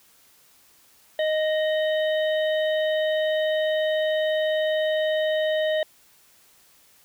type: harmonic tone with a mistuned harmonic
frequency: 622 Hz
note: D#5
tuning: 1 cent flat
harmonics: 1 / 3 / 5 / 6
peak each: -21 / -31 / -35 / -37 dBFS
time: 1.19-5.83 s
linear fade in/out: 2 ms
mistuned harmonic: 5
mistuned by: -41 cents
effects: white hiss -57 dBFS RMS until 7.04 s